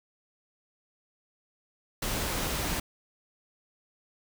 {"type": "noise", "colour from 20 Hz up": "pink", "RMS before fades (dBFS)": -31, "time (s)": [2.02, 2.8], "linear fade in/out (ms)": 5, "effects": []}